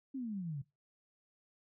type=exponential sweep; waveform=sine; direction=down; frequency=278.2 to 132.8 Hz; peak=-37 dBFS; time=0.14-0.62 s; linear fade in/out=10 ms; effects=noise-tail reverb RT60 0.2 s tail -19 dB re dry